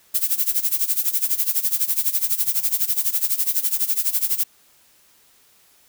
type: noise with tremolo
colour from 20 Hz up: violet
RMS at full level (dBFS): -18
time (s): 0.14-4.44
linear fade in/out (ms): 10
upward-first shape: sine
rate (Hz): 12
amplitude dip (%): 85
effects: white hiss -56 dBFS RMS until 5.88 s